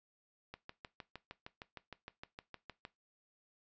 click train, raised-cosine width 0.3 ms, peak -30 dBFS, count 16, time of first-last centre 0.54-2.851 s, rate 6.49 Hz, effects noise-tail reverb RT60 0.2 s tail -18 dB re dry + resampled to 16000 Hz

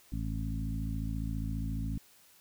harmonic tone with a mistuned harmonic, 54.5 Hz, A1, 16 cents flat, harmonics 1 / 2 / 3 / 4 / 5, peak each -35 / -38 / -40 / -41 / -42 dBFS, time 0.12-1.98 s, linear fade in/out 5 ms, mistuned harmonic 1, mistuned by -29 cents, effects white hiss -61 dBFS RMS until 2.4 s

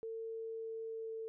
sine tone with pitch glide, 449.8 to 446.7 Hz, A4 to A4, +38 to +26 cents, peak -40 dBFS, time 0.03-1.28 s, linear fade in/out 0 ms, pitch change -12 cents, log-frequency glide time 0.82-1.13 s, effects none

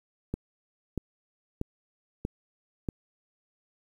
click train, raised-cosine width 3 ms, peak -17 dBFS, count 5, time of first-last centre 0.34-2.888 s, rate 1.57 Hz, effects 9-bit

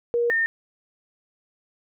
sine tone pair in turn, 474.1 / 1819.7 Hz, A#4 / A#6, +29 / -42 cents, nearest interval octave + major seventh, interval 2329 cents, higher second, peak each -19 dBFS, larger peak neither, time 0.14-0.3 / 0.3-0.46 s, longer neither, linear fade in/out 0 ms, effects none

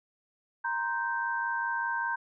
sine tone cluster, 936 / 1041 / 1560 Hz, A#5 / C6 / G6, +7 / -9 / -9 cents, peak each -32 / -38 / -31 dBFS, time 0.64-2.16 s, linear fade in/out 10 ms, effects none

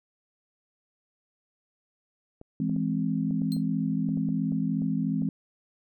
clicks, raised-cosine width 2 ms, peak -31 dBFS, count 12, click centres 2.414 / 2.696 / 2.763 / 3.309 / 3.419 / 3.566 / 4.09 / 4.173 / 4.289 / 4.521 / 4.82 / 5.221 s
sine chord, E augmented, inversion none, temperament equal, 164.81 / 207.7 / 261.6 Hz, E3 / G#3 / B#3, 0 / 0 / 0 cents, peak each -29 dBFS, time 2.6-5.29 s, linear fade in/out 2 ms
sawtooth tone with exponential decay, 4186 Hz, C8, in tune, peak -32 dBFS, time 3.52-3.63 s, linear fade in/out 0 ms, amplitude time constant 23 ms
effects none

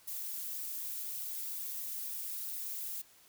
violet noise with flanger, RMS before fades -40 dBFS, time 0.07-3.02 s, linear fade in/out 10 ms, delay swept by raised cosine 0.67 to 3.87 ms, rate 4 Hz, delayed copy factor -0.85, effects white hiss -62 dBFS RMS until 3.28 s

